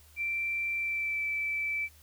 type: tone with pitch glide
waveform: sine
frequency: 2349 to 2319 Hz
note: D7 to D7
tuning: 0 to -22 cents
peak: -29 dBFS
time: 0.16-1.89 s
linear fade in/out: 50 ms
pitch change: -22 cents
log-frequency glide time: 0.76-1.23 s
effects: added 76 Hz sine -57 dBFS peak until 2.02 s + white hiss -60 dBFS RMS until 2.02 s